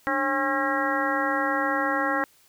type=harmonic tone with a mistuned harmonic; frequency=271.3 Hz; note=C#4; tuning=37 cents flat; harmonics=1 / 2 / 3 / 4 / 5 / 6 / 7; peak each=-30 / -30 / -30 / -30 / -30 / -30 / -30 dBFS; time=0.07-2.24 s; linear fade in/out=0 ms; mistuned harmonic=1; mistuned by=+140 cents; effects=white hiss -59 dBFS RMS until 2.48 s